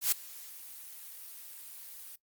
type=noise with ADSR envelope; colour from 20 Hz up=blue; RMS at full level=-25 dBFS; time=0.01-2.16 s; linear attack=110 ms; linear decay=6 ms; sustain=-22 dB; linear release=8 ms; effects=noise-tail reverb RT60 0.1 s tail -21 dB re dry + Opus 48 kbps